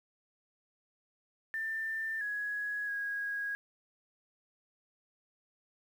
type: tone with pitch steps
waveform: sine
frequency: 1786 / 1672 / 1647 Hz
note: A6 / G#6 / G#6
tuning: +25 / +11 / -15 cents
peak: -33 dBFS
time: 1.54-3.55 s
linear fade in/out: 0 ms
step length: 670 ms
effects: 10-bit